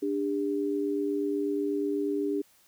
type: tone pair together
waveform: sine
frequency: 293.7 / 401.9 Hz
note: D4 / G4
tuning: 0 / +43 cents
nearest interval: perfect fourth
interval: 543 cents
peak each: -29 / -29 dBFS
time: 0.02-2.42 s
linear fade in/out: 10 ms
effects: white hiss -62 dBFS RMS until 2.67 s